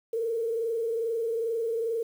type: tone with frequency modulation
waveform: sine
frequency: 457.4 Hz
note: A#4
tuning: 33 cents flat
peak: -26 dBFS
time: 0.13-2.03 s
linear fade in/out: 5 ms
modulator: 22.4 Hz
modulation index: 0.68
effects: 9-bit